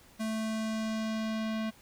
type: tone with low-pass filter sweep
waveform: square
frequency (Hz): 220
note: A3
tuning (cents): 0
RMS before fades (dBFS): -33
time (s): 0.19-1.71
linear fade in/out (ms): 20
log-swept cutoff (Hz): 11000 to 3600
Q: 1.1
effects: pink hiss -58 dBFS RMS until 1.81 s

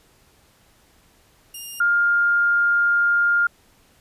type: tone pair in turn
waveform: 5% pulse / sine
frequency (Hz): 2814 / 1407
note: F7 / F6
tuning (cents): +12 / +12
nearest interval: octave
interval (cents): 1200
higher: first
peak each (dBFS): -23 / -15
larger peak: second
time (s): 1.54-1.8 / 1.8-3.47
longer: second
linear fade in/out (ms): 5
effects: pink hiss -57 dBFS RMS until 4 s + resampled to 32000 Hz

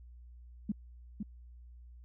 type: tone with echo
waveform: sine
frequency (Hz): 207.7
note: G#3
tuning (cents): 0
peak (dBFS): -29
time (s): 0.69-0.72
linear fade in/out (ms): 5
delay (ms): 510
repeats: 1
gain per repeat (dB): -5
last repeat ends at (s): 1.23
effects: added 60 Hz sine -50 dBFS peak until 2.04 s

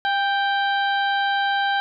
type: harmonic tone with a mistuned harmonic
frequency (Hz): 784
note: G5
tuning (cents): 0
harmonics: 1 / 2 / 3 / 4 / 5 / 6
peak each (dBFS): -21 / -23 / -39 / -30 / -34 / -45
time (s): 0.05-1.8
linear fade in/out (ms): 0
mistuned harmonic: 1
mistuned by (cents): +32
effects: none

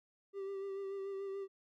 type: tone with vibrato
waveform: triangle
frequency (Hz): 392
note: G4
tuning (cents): 0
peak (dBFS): -37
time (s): 0.33-1.48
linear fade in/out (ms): 50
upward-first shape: sine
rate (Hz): 6.9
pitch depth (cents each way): 25
effects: none

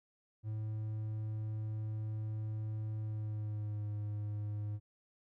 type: tone with pitch glide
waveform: triangle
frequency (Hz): 108.3 to 104.61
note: A2 to G#2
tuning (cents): -27 to +13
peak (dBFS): -34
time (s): 0.43-4.8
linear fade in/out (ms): 50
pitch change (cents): -60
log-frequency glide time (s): 3-3.87
effects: none

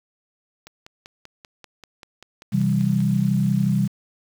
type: click train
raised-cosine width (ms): 0.2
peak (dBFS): -24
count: 13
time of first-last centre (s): 0.67-3.005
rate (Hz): 5.14
type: chord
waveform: sine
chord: C major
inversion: none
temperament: equal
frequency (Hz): 130.81 / 164.81 / 196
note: C3 / E3 / G3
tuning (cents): 0 / 0 / 0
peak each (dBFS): -22 / -23 / -20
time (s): 2.52-3.88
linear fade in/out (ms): 20
effects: 7-bit

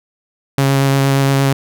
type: tone with vibrato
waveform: sawtooth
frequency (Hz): 137.1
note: C#3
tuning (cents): -19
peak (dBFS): -7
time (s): 0.58-1.53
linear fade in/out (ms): 2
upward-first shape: square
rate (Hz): 8.6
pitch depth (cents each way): 9
effects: none

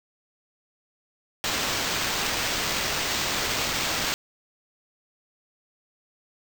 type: noise with sample-and-hold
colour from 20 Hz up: blue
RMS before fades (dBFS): -27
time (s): 1.44-4.14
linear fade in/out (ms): 0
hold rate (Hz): 11025
effects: none

